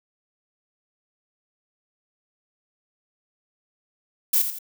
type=noise with echo; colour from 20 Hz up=violet; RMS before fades=-19 dBFS; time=4.33-4.42 s; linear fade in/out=5 ms; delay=84 ms; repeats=2; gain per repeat=-8 dB; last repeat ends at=4.588 s; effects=none